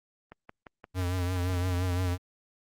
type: click train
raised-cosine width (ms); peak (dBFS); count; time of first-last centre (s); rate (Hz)
0.5; -29; 8; 0.32-1.537; 5.75
type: tone with vibrato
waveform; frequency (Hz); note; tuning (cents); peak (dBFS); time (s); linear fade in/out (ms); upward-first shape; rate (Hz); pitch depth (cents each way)
square; 90.3; F#2; -42; -27; 0.94-2.18; 50; triangle; 5.8; 58
effects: Opus 32 kbps